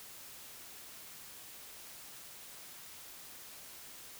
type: silence
effects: white hiss -51 dBFS RMS until 4.19 s